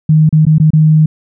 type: tone with dropouts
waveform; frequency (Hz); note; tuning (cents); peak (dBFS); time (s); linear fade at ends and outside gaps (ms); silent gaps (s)
sine; 155.56; D#3; 0; -4; 0.09-1.06; 5; 0.292-0.326 / 0.453-0.466 / 0.583-0.599 / 0.705-0.733
effects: none